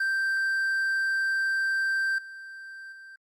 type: tone with level steps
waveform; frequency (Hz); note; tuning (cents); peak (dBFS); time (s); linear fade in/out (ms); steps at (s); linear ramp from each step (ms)
triangle; 1568; G6; 0; -22 / -38 / -42; 0-3.16; 5; 2.18 / 2.92; 5
effects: Opus 32 kbps